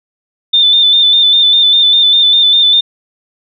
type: tone with vibrato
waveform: sine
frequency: 3562 Hz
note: A7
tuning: 21 cents sharp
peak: -5 dBFS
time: 0.53-2.81 s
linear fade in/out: 10 ms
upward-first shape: square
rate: 5 Hz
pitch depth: 29 cents each way
effects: none